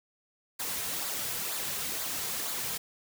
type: noise with flanger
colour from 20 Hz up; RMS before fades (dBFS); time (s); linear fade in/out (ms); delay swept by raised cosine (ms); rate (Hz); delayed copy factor
white; -34; 0.59-2.78; 10; 0.34 to 3.54; 2.1; -0.5
effects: none